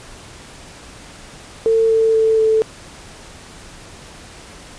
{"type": "tone with pitch steps", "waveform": "sine", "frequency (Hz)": [450, 446.6, 443.3, 440], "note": ["A4", "A4", "A4", "A4"], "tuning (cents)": [39, 26, 13, 0], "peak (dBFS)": -11, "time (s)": [1.66, 2.62], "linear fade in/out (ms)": 0, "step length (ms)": 240, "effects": ["pink hiss -39 dBFS RMS until 4.78 s", "resampled to 22050 Hz"]}